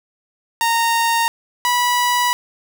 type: tone pair in turn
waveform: sawtooth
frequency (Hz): 924 / 978.9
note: A#5 / B5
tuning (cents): -16 / -16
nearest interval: minor second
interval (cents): 100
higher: second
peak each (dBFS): -11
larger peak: neither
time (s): 0.61-1.28 / 1.65-2.33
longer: second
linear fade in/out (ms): 0
effects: none